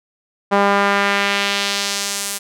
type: tone with band-pass filter sweep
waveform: sawtooth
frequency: 200.4 Hz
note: G3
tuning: 38 cents sharp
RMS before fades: -18 dBFS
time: 0.51-2.39 s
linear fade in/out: 20 ms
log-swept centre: 870 to 10000 Hz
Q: 1.1
effects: none